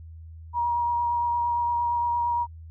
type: tone with vibrato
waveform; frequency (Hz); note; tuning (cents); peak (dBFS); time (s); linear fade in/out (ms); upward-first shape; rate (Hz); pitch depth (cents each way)
sine; 952; A#5; +36; -22; 0.53-2.47; 50; triangle; 8.7; 15
effects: added 81 Hz sine -40 dBFS peak until 2.7 s